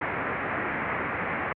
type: low-pass noise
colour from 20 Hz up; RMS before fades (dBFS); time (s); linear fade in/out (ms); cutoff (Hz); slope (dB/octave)
white; -30; 0.01-1.53; 5; 2200; 48
effects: high-pass 80 Hz 12 dB/octave